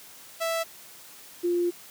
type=tone pair in turn; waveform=sawtooth / sine; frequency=659.3 / 349.3 Hz; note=E5 / F4; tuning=0 / 0 cents; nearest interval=major seventh; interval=1100 cents; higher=first; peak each=-22 dBFS; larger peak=neither; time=0.4-0.64 / 1.43-1.71 s; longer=second; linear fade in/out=20 ms; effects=white hiss -48 dBFS RMS until 1.9 s + high-pass 100 Hz 12 dB/octave